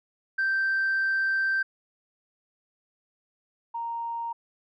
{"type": "tone pair in turn", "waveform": "sine", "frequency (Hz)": [1564, 930], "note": ["G6", "A#5"], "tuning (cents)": [-4, -4], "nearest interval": "major sixth", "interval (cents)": 900, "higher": "first", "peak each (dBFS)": [-21, -29], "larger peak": "first", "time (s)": [[0.38, 1.63], [3.74, 4.33]], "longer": "first", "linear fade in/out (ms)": 10, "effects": ["tanh soft clip ceiling -20 dBFS"]}